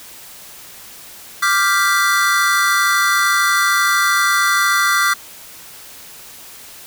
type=chord; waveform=square; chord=G dominant seventh; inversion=second; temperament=equal; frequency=1174.7 / 1396.9 / 1568 / 1975.5 Hz; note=D6 / F6 / G6 / B6; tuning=0 / 0 / 0 / 0 cents; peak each=-18 / -19 / -21 / -20 dBFS; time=1.42-5.14 s; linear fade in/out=10 ms; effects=white hiss -38 dBFS RMS until 6.86 s